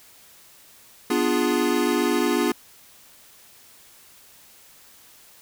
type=chord; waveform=square; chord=B diminished seventh; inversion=none; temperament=equal with one note detuned; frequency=246.9 / 294.9 / 349.2 / 415.3 Hz; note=B3 / D4 / F4 / Ab4; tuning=0 / +7 / 0 / 0 cents; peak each=-26 / -26 / -25 / -27 dBFS; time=1.1-2.52 s; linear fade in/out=5 ms; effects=white hiss -51 dBFS RMS until 5.41 s